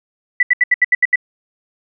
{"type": "tone bursts", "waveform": "sine", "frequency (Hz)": 1975.5, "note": "B6", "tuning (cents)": 0, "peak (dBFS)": -8, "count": 8, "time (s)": [0.4, 1.158], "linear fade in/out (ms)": 5, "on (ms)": 30, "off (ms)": 74, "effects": []}